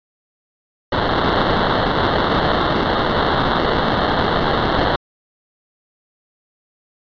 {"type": "noise with sample-and-hold", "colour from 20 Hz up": "white", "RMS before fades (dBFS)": -17, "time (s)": [0.92, 4.96], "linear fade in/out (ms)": 5, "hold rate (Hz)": 2450, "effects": ["resampled to 11025 Hz"]}